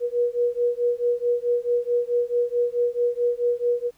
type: beating tone pair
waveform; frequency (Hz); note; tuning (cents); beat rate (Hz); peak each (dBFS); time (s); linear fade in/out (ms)
sine; 480 / 484.6; B4 / B4; -49 / -33; 4.6; -23; 0-3.91; 50
effects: pink hiss -61 dBFS RMS until 3.97 s